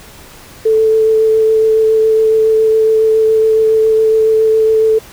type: tone with vibrato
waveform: sine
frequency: 440 Hz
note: A4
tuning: in tune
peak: -7 dBFS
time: 0.65-4.99 s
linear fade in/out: 10 ms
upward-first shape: sine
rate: 7.2 Hz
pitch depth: 10 cents each way
effects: pink hiss -37 dBFS RMS until 5.12 s